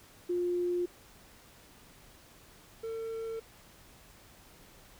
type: tone pair in turn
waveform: sine / triangle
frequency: 353.4 / 451.1 Hz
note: F4 / A4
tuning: +21 / +43 cents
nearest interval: major third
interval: 422 cents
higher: second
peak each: -28 / -33 dBFS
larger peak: first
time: 0.29-0.86 / 2.83-3.4 s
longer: neither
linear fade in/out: 10 ms
effects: pink hiss -57 dBFS RMS until 4.99 s